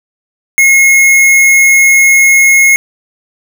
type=tone; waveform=square; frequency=2164 Hz; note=C#7; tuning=42 cents flat; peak=-4 dBFS; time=0.58-2.76 s; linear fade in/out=0 ms; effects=none